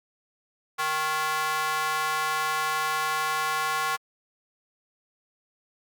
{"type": "tone with high-pass filter", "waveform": "square", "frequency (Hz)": 155.56, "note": "D#3", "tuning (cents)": 0, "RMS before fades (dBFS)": -27, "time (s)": [0.78, 3.97], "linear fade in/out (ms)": 20, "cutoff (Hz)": 1100, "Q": 2.4, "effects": ["Opus 48 kbps"]}